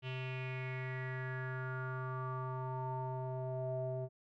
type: tone with low-pass filter sweep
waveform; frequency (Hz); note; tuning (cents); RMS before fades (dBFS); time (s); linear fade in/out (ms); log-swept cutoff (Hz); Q
square; 129.2; C3; -21; -40; 0.02-4.09; 50; 2900 to 570; 6.2
effects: none